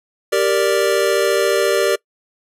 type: chord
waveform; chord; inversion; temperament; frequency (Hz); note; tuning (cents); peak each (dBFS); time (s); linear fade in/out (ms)
square; G minor; none; equal; 392 / 466.2 / 587.3; G4 / Bb4 / D5; 0 / 0 / 0; -19; 0.32-1.96; 10
effects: noise-tail reverb RT60 0.1 s tail -23 dB re dry + resampled to 32000 Hz